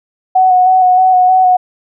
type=tone with vibrato; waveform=sine; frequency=740 Hz; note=F#5; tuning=in tune; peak=-5 dBFS; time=0.35-1.57 s; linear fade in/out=10 ms; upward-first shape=square; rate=3.2 Hz; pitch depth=18 cents each way; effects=none